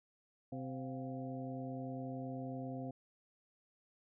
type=harmonic tone with a mistuned harmonic; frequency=130.3 Hz; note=C3; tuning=7 cents flat; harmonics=1 / 2 / 3 / 4 / 5 / 6; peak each=-45 / -43 / -55 / -49 / -49 / -61 dBFS; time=0.52-2.91 s; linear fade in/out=5 ms; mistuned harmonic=5; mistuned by=+110 cents; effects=none